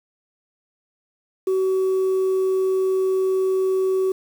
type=tone; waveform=sine; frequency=378.2 Hz; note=F#4; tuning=38 cents sharp; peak=-15 dBFS; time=1.47-4.12 s; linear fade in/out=5 ms; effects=tanh soft clip ceiling -16 dBFS + 7-bit